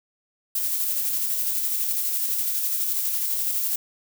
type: noise with tremolo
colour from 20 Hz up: violet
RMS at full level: -24 dBFS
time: 0.55-3.76 s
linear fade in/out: 5 ms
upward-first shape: square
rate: 12 Hz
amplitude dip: 25%
effects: none